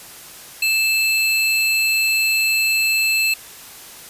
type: tone pair together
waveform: square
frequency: 2637 / 4186 Hz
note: E7 / C8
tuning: 0 / 0 cents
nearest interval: minor sixth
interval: 800 cents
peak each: -17 / -23 dBFS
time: 0.62-3.34 s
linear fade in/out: 5 ms
effects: white hiss -39 dBFS RMS until 4.09 s + resampled to 32000 Hz

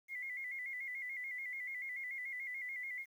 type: tone with vibrato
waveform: sine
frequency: 2066 Hz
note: C7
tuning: 22 cents flat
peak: -40 dBFS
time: 0.08-3.06 s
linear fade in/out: 50 ms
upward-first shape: square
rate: 6.9 Hz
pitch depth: 63 cents each way
effects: 11-bit

